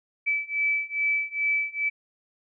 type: beating tone pair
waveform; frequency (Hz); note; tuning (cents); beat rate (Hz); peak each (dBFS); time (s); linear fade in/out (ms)
sine; 2306 / 2308.4; D7 / D7; -32 / -30; 2.4; -27 / -26; 0.26-1.9; 20
effects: none